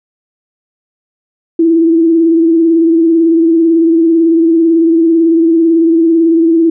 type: tone with vibrato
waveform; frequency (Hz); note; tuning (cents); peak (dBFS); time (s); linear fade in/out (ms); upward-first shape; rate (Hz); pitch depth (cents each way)
sine; 329.6; E4; 0; -5; 1.59-6.7; 5; sine; 18; 40
effects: none